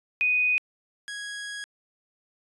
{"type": "tone pair in turn", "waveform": ["sine", "sawtooth"], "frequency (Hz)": [2489, 1657], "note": ["D#7", "G#6"], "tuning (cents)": [0, -4], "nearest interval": "perfect fifth", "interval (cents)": 704, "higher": "first", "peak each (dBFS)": [-20, -30], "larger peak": "first", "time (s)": [[0.21, 0.58], [1.08, 1.64]], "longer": "second", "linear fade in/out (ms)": 0, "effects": ["resampled to 24000 Hz"]}